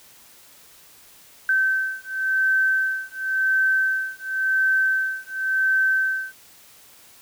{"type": "beating tone pair", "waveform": "sine", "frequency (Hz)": [1544, 1544.93], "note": ["G6", "G6"], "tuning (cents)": [-27, -26], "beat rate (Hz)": 0.93, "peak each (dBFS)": -22, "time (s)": [1.49, 6.33], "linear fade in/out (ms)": 2, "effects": ["white hiss -50 dBFS RMS until 7.21 s"]}